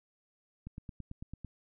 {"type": "click train", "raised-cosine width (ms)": 5, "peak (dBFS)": -30, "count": 8, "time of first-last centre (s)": [0.67, 1.447], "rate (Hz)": 9.01, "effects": []}